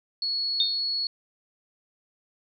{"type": "tone", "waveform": "sine", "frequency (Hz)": 4366, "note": "C#8", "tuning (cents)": -27, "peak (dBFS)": -25, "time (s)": [0.22, 1.07], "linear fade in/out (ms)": 2}
{"type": "tone with exponential decay", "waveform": "sine", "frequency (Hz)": 3652, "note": "A#7", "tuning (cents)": -36, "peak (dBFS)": -17, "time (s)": [0.6, 0.81], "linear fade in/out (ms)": 1, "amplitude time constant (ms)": 45}
{"effects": []}